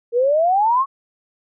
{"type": "exponential sweep", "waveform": "sine", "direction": "up", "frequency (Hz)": [460, 1122], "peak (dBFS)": -13, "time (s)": [0.12, 0.86], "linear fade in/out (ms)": 50, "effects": []}